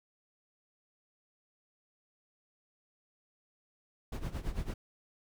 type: noise with tremolo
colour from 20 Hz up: brown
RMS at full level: -34 dBFS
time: 4.12-4.74 s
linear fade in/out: 5 ms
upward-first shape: sine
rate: 9 Hz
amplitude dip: 80%
effects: none